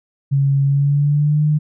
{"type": "tone with pitch glide", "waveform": "sine", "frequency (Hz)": [138.59, 151.13], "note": ["C#3", "D3"], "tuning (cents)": [0, 50], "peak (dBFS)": -12, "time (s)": [0.31, 1.59], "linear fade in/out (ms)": 20, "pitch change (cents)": 150, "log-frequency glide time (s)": [0.64, 1.44], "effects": []}